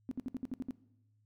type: tone bursts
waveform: sine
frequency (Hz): 256.7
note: C4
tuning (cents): -33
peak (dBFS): -34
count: 8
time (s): 0.09-0.708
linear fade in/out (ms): 0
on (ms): 23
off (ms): 62
effects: noise-tail reverb RT60 0.9 s tail -19 dB re dry + added 106 Hz sine -68 dBFS peak until 1.25 s